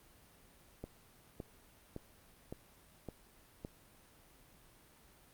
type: click train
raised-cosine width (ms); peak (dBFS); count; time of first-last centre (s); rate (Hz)
2; -29; 6; 0.84-3.649; 1.78
effects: pink hiss -63 dBFS RMS until 5.33 s + Opus 32 kbps